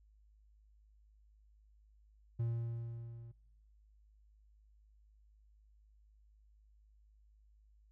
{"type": "tone with level ramp", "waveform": "triangle", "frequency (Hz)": 116.54, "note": "A#2", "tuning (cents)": 0, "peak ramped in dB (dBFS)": [-30, -48], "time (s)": [2.39, 3.32], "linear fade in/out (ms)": 10, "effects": ["noise-tail reverb RT60 1.0 s tail -24 dB re dry", "added 52 Hz sine -63 dBFS peak until 7.91 s"]}